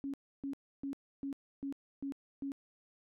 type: tone bursts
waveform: sine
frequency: 276.6 Hz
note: C#4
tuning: 4 cents flat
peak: -36 dBFS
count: 7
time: 0.04-2.519 s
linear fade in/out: 0 ms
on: 97 ms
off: 300 ms
effects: none